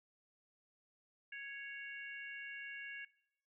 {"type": "harmonic tone", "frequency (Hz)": 554.4, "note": "C#5", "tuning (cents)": 0, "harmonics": [3, 4, 5], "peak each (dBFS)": [-47, -50, -51], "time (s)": [1.32, 3.05], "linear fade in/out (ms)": 5, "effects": ["noise-tail reverb RT60 0.7 s tail -19 dB re dry"]}